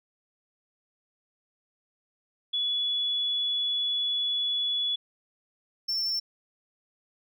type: tone pair in turn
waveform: sine / triangle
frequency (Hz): 3410 / 5394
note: G#7 / E8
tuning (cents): +45 / +39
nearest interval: minor sixth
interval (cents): 794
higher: second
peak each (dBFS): -25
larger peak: neither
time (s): 2.53-4.96 / 5.88-6.2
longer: first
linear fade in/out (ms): 10
effects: none